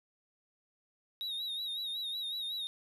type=tone with vibrato; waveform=triangle; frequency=3789 Hz; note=A#7; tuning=27 cents sharp; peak=-34 dBFS; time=1.21-2.67 s; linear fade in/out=0 ms; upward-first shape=sine; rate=5.4 Hz; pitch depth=67 cents each way; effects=none

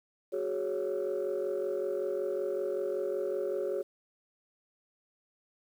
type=chord; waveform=sine; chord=F# suspended second; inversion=none; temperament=equal; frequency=370 / 415.3 / 554.4 Hz; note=F#4 / G#4 / C#5; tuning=0 / 0 / 0 cents; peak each=-33 dBFS; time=0.32-3.83 s; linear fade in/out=20 ms; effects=tanh soft clip ceiling -25 dBFS + 10-bit

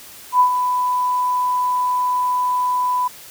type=tone with ADSR envelope; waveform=sine; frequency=996 Hz; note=B5; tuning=14 cents sharp; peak=-8 dBFS; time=0.32-3.08 s; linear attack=79 ms; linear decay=92 ms; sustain=-8 dB; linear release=9 ms; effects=white hiss -40 dBFS RMS until 3.3 s

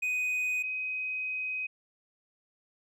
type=tone pair in turn; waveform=triangle / sine; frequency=2498 / 2518 Hz; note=D#7 / D#7; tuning=+6 / +20 cents; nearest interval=unison; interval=14 cents; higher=second; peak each=-26 / -31 dBFS; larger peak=first; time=0.02-0.63 / 0.63-1.67 s; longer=second; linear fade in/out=10 ms; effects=none

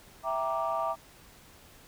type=chord; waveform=sine; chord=E half-diminished seventh; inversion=none; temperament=equal with one note detuned; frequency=659.3 / 784 / 937.2 / 1174.7 Hz; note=E5 / G5 / Bb5 / D6; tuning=0 / 0 / +9 / 0 cents; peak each=-31 / -35 / -34 / -32 dBFS; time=0.23-0.96 s; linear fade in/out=50 ms; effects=tanh soft clip ceiling -20 dBFS + pink hiss -55 dBFS RMS until 1.87 s

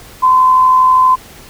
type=tone with amplitude modulation; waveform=sine; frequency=1026 Hz; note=C6; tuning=34 cents flat; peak=-4 dBFS; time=0.22-1.16 s; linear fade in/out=20 ms; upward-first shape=sine; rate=72.4 Hz; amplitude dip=30%; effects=pink hiss -37 dBFS RMS until 1.49 s

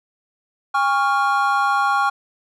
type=chord; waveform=triangle; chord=Db major; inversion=second; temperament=equal with one note detuned; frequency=810.7 / 1108.7 / 1396.9 Hz; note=Ab5 / Db6 / F6; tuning=-42 / 0 / 0 cents; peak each=-18 / -18 / -19 dBFS; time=0.74-2.1 s; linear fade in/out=10 ms; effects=none

